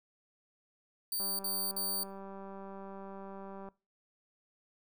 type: tone bursts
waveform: 5% pulse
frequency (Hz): 4600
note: D8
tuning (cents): -37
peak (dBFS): -26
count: 3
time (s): 1.12-2.034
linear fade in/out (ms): 2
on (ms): 270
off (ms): 52
type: click train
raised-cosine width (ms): 1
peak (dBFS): -34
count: 486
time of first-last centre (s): 1.2-3.687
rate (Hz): 195
effects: noise-tail reverb RT60 0.3 s tail -22 dB re dry